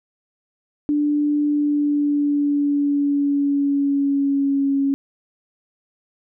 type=tone with pitch glide; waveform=sine; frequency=294.3 to 276.2 Hz; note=D4 to C#4; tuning=+4 to -6 cents; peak=-16 dBFS; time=0.89-4.94 s; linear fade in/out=0 ms; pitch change=-110 cents; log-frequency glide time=1.45-4.76 s; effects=none